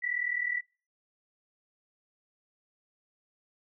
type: tone pair together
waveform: sine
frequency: 1936 / 1975.5 Hz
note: B6 / B6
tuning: -35 / 0 cents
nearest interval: unison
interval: 35 cents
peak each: -33 / -31 dBFS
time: 0.02-0.61 s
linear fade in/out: 20 ms
effects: noise-tail reverb RT60 0.4 s tail -26 dB re dry